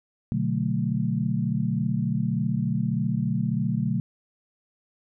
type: chord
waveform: sine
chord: B minor seventh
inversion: none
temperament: equal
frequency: 123.47 / 146.83 / 185 / 220 Hz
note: B2 / D3 / F#3 / A3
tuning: 0 / 0 / 0 / 0 cents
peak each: -28 dBFS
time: 0.32-4 s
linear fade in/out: 0 ms
effects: none